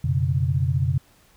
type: tone cluster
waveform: sine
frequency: 90 / 125.4 / 140.6 Hz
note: F#2 / B2 / C#3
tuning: -47 / +27 / +25 cents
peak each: -24 / -23 / -23 dBFS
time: 0.04-0.98 s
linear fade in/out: 5 ms
effects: pink hiss -57 dBFS RMS until 1.36 s